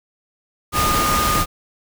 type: tone in noise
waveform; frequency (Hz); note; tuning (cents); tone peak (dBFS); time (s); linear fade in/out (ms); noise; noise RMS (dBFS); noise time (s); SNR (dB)
sine; 1224; D#6; -29; -18; 0.72-1.46; 50; pink; -20; 0.72-1.46; -1
effects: none